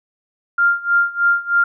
sine tone with tremolo, 1396.9 Hz, F6, in tune, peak -10 dBFS, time 0.58-1.64 s, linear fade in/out 5 ms, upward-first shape sine, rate 3.2 Hz, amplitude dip 90%, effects none

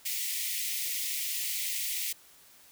white high-pass noise, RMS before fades -33 dBFS, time 0.05-2.13 s, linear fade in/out 10 ms, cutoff 1900 Hz, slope 96 dB/octave, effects white hiss -57 dBFS RMS until 2.71 s

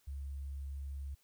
sine tone with sample-and-hold, 69.3 Hz, C#2, in tune, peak -39 dBFS, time 0.07-1.15 s, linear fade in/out 10 ms, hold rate 8820 Hz, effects white hiss -72 dBFS RMS until 1.23 s

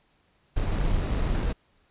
brown noise with sample-and-hold, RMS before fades -25 dBFS, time 0.56-1.53 s, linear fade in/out 10 ms, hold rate 3150 Hz, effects pink hiss -66 dBFS RMS until 1.9 s + resampled to 8000 Hz

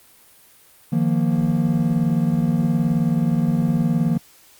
triangle chord, Eb suspended second, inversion none, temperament equal, 155.56 / 174.61 / 233.1 Hz, Eb3 / F3 / Bb3, 0 / 0 / 0 cents, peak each -19 dBFS, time 0.92-4.18 s, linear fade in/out 10 ms, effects white hiss -51 dBFS RMS until 4.59 s + Opus 32 kbps

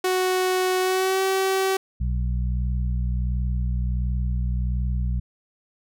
sawtooth tone with pitch glide, 370 to 382.8 Hz, F#4 to G4, 0 to -41 cents, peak -16 dBFS, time 0.04-1.77 s, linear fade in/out 5 ms, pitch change +59 cents, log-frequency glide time 0.8-1.22 s
harmonic tone, 61.4 Hz, B1, 9 cents flat, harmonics 1 / 2 / 3, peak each -22 / -29 / -34 dBFS, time 2-5.2 s, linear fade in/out 10 ms
effects none

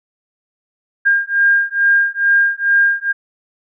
sine beating tone pair, 1608 / 1610.3 Hz, G6 / G6, +44 / +46 cents, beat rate 2.3 Hz, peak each -14 dBFS, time 1.05-3.13 s, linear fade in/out 20 ms, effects none

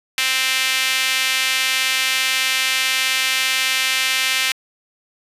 sawtooth tone with high-pass filter, 261.6 Hz, C4, in tune, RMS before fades -19 dBFS, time 0.18-4.52 s, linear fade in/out 0 ms, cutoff 2400 Hz, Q 1.8, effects resampled to 32000 Hz

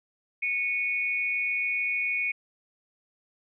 sine tone pair together, 2212 / 2465 Hz, C#7 / D#7, -4 / -17 cents, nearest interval major second, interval 187 cents, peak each -28 dBFS, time 0.42-2.32 s, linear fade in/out 10 ms, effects none

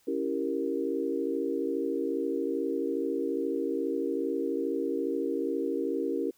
sine chord, C# diminished seventh, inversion none, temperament equal, 277.2 / 329.6 / 392 / 466.2 Hz, C#4 / E4 / G4 / Bb4, 0 / 0 / 0 / 0 cents, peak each -33 dBFS, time 0.07-6.31 s, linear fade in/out 10 ms, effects white hiss -66 dBFS RMS until 6.37 s

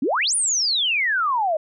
sine exponential two-way sweep, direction up then down, 232.4 to 9860 to 601 Hz, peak -18 dBFS, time 0.02-1.57 s, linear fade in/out 5 ms, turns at 0.35 s, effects none

